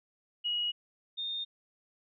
sine tone pair in turn, 2900 / 3654 Hz, F#7 / A#7, -35 / -35 cents, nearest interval major third, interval 400 cents, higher second, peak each -29 / -33 dBFS, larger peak first, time 0.44-0.72 / 1.17-1.45 s, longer neither, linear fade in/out 20 ms, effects none

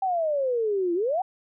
sine exponential two-way sweep, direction down then up, 784 to 335.4 to 784 Hz, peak -22 dBFS, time 0.02-1.22 s, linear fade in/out 5 ms, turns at 0.94 s, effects none

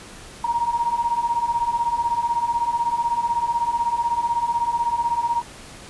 sine beating tone pair, 930 / 946 Hz, A#5 / A#5, -4 / +25 cents, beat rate 16 Hz, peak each -24 / -21 dBFS, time 0.44-5.42 s, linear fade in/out 5 ms, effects pink hiss -41 dBFS RMS until 5.89 s + resampled to 24000 Hz

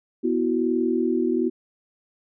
sine chord, B suspended fourth, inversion none, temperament just, 246.9 / 329.3 / 370.4 Hz, B3 / E4 / F#4, 0 / -2 / +2 cents, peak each -24 dBFS, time 0.23-1.5 s, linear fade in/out 20 ms, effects none

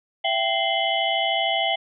sine tone cluster, 665 / 778 / 2082 / 3024 / 3347 Hz, E5 / G5 / C7 / F#7 / G#7, +15 / -13 / -9 / +37 / +13 cents, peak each -26 / -25 / -27 / -26 / -30 dBFS, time 0.24-1.76 s, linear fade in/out 10 ms, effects none

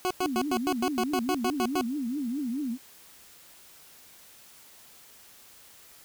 20% pulse tone bursts, 367.5 Hz, F#4, 12 cents flat, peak -20 dBFS, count 12, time 0.05-1.81 s, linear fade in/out 0 ms, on 55 ms, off 100 ms
sine tone with vibrato, 262 Hz, C4, 2 cents sharp, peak -28 dBFS, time 0.21-2.78 s, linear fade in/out 50 ms, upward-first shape triangle, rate 4.7 Hz, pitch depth 290 cents each way
effects white hiss -53 dBFS RMS until 6.04 s

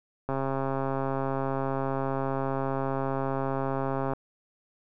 click train, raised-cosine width 1 ms, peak -16 dBFS, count 520, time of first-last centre 0.29-4.134 s, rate 135 Hz, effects none

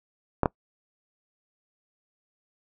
clicks, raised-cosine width 1 ms, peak -7 dBFS, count 2, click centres 0.433 / 0.458 s, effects noise-tail reverb RT60 0.1 s tail -23 dB re dry

